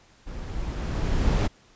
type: noise with level ramp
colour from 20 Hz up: brown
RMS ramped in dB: -36 to -19 dBFS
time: 0.26-1.48 s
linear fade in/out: 20 ms
effects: pink hiss -57 dBFS RMS until 1.75 s + resampled to 16000 Hz